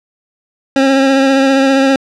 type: tone with vibrato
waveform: 25% pulse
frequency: 270 Hz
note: C#4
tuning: 45 cents flat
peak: -4 dBFS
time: 0.76-1.96 s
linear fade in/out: 2 ms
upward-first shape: triangle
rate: 15 Hz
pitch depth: 30 cents each way
effects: low-pass 5000 Hz 12 dB/octave